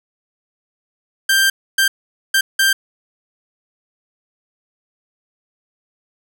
sawtooth tone bursts at uneven times, 1578 Hz, G6, 11 cents sharp, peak -8 dBFS, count 4, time 1.29-1.5 / 1.78-1.88 / 2.34-2.41 / 2.59-2.73 s, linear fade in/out 5 ms, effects none

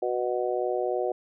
harmonic tone, 123.2 Hz, B2, 4 cents flat, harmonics 3 / 4 / 5 / 6, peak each -29 / -30 / -31 / -32 dBFS, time 0.02-1.12 s, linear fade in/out 5 ms, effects none

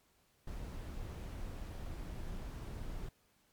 brown noise, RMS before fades -43 dBFS, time 0.47-3.09 s, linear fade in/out 5 ms, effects pink hiss -72 dBFS RMS until 3.52 s + MP3 96 kbps

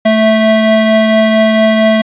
square tone pair together, 220 / 655.6 Hz, A3 / E5, 0 / -10 cents, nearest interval octave + perfect fifth, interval 1890 cents, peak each -10 dBFS, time 0.05-2.02 s, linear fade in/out 10 ms, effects resampled to 8000 Hz + 7-bit

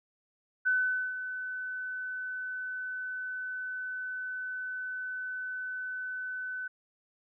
sine tone with ADSR envelope, 1508 Hz, F#6, 32 cents sharp, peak -23 dBFS, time 0.65-6.68 s, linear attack 22 ms, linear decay 460 ms, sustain -11 dB, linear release 8 ms, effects none

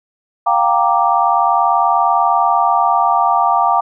sine chord, G minor seventh, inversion third, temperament equal with one note detuned, 703.7 / 784 / 932.3 / 1174.7 Hz, F5 / G5 / Bb5 / D6, +13 / 0 / 0 / 0 cents, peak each -16 dBFS, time 0.46-3.81 s, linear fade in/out 10 ms, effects none

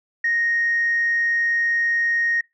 sine tone, 1864.7 Hz, A#6, in tune, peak -17 dBFS, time 0.24-2.41 s, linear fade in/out 5 ms, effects noise-tail reverb RT60 0.2 s tail -23 dB re dry + tanh soft clip ceiling -13 dBFS

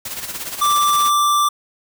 white noise with tremolo, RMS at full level -26 dBFS, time 0.05-1.1 s, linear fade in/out 5 ms, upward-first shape sine, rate 17 Hz, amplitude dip 60%
square tone, 1174.7 Hz, D6, in tune, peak -14 dBFS, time 0.61-1.49 s, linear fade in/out 10 ms
effects none

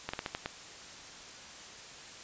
slowing click train, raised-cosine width 0.3 ms, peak -18 dBFS, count 6, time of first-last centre 0.09-0.459 s, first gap 45 ms, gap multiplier 1.25, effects white hiss -48 dBFS RMS until 2.23 s + resampled to 16000 Hz

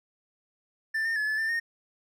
triangle tone with pitch steps, 1775 / 1818 / 1713 / 1731 / 1785 / 1844 Hz, A6 / A#6 / A6 / A6 / A6 / A#6, +15 / -44 / -47 / -29 / +24 / -19 cents, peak -24 dBFS, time 0.94-1.6 s, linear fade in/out 10 ms, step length 110 ms, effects none

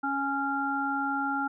harmonic tone, 277.2 Hz, C#4, in tune, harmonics 1 / 3 / 5, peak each -32 / -31 / -30 dBFS, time 0.03-1.48 s, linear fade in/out 10 ms, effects none

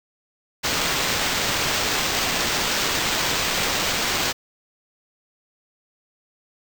violet noise with sample-and-hold, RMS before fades -23 dBFS, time 0.63-4.33 s, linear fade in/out 20 ms, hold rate 11025 Hz, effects none

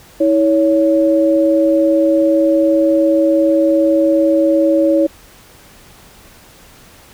sine tone pair together, 322.6 / 560 Hz, E4 / C#5, -37 / +18 cents, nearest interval minor seventh, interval 955 cents, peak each -12 dBFS, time 0.2-5.07 s, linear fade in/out 10 ms, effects pink hiss -43 dBFS RMS until 7.13 s

